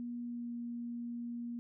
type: tone with pitch glide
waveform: sine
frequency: 240 to 237.5 Hz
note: B3 to A#3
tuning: -49 to +33 cents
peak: -38 dBFS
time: 0-1.59 s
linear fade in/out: 0 ms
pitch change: -18 cents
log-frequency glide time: 0.21-0.53 s
effects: none